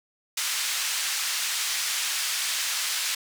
white band-pass noise, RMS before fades -28 dBFS, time 0.37-3.15 s, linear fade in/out 5 ms, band 1500 to 7400 Hz, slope 12 dB/octave, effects none

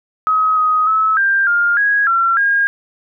sine tone with pitch steps, 1271 / 1255 / 1297 / 1588 / 1408 / 1653 / 1360 / 1624 Hz, D#6 / D#6 / E6 / G6 / F6 / G#6 / F6 / G#6, +36 / +15 / -28 / +22 / +14 / -9 / -46 / -39 cents, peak -11 dBFS, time 0.27-2.67 s, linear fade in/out 0 ms, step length 300 ms, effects none

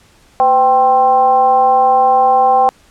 sine tone with frequency modulation, 782 Hz, G5, 4 cents flat, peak -7 dBFS, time 0.4-2.69 s, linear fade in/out 0 ms, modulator 275 Hz, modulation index 0.68, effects pink hiss -49 dBFS RMS until 2.9 s + low-pass 10000 Hz 12 dB/octave

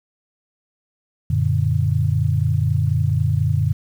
sine chord, Gb augmented, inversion none, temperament equal, 92.5 / 116.54 / 146.83 Hz, Gb2 / Bb2 / D3, 0 / 0 / 0 cents, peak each -20 dBFS, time 1.3-3.73 s, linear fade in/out 5 ms, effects 8-bit

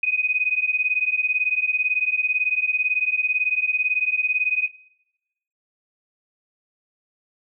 sine beating tone pair, 2491 / 2509 Hz, D#7 / D#7, +1 / +14 cents, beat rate 18 Hz, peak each -22 dBFS, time 0.03-4.68 s, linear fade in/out 5 ms, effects noise-tail reverb RT60 0.9 s tail -21 dB re dry

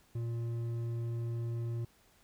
triangle tone with hard clipping, 116.8 Hz, A#2, 4 cents sharp, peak -35 dBFS, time 0.15-1.85 s, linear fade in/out 5 ms, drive 10 dB, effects pink hiss -66 dBFS RMS until 2.23 s

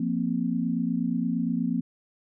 sine chord, F suspended fourth, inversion none, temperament equal, 174.61 / 233.1 / 261.6 Hz, F3 / Bb3 / C4, 0 / 0 / 0 cents, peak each -29 / -27 / -29 dBFS, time 0-1.81 s, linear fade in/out 5 ms, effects none

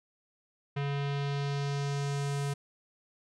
square tone with low-pass filter sweep, 141.4 Hz, C#3, 35 cents sharp, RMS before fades -32 dBFS, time 0.76-2.54 s, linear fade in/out 10 ms, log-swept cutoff 2800 to 9700 Hz, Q 1.5, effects none

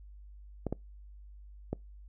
clicks, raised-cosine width 2 ms, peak -19 dBFS, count 3, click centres 0.667 / 0.726 / 1.73 s, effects noise-tail reverb RT60 0.2 s tail -25 dB re dry + added 50 Hz sine -48 dBFS peak until 2.08 s

